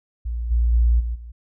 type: tone with level steps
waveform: sine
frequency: 58.4 Hz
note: A#1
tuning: 4 cents sharp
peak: -23 / -15 / -13 / -22 / -34 dBFS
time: 0.25-1.32 s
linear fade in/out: 10 ms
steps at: 0.5 / 0.72 / 0.99 / 1.14 s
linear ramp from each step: 20 ms
effects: none